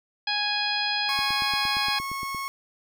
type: harmonic tone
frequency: 830 Hz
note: G#5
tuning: 1 cent flat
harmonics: 1 / 2 / 3 / 4 / 5 / 6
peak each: -31 / -31 / -31 / -31 / -31 / -31 dBFS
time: 0.27-1.99 s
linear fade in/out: 5 ms
type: tone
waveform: 30% pulse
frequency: 1095 Hz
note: C#6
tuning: 22 cents flat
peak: -27 dBFS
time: 1.09-2.48 s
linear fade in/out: 0 ms
type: click train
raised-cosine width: 3 ms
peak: -27 dBFS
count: 11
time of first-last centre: 1.19-2.347 s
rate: 8.64 Hz
effects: none